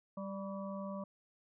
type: harmonic tone with a mistuned harmonic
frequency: 196 Hz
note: G3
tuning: in tune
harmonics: 1 / 3 / 5 / 6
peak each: -41 / -44 / -51 / -50 dBFS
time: 0.17-1.04 s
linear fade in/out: 5 ms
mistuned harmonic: 6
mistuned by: -46 cents
effects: none